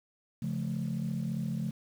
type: chord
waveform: sine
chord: Db augmented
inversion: none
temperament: just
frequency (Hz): 138.59 / 173.24 / 216.5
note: Db3 / F3 / A3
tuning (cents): 0 / -14 / -28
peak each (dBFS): -34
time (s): 0.42-1.71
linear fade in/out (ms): 5
effects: tanh soft clip ceiling -25 dBFS + 9-bit